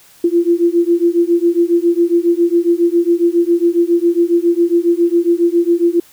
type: beating tone pair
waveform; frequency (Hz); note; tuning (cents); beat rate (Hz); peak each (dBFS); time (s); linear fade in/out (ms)
sine; 339.3 / 346.6; F4 / F4; -50 / -13; 7.3; -13; 0.24-6; 5
effects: white hiss -46 dBFS RMS until 6.12 s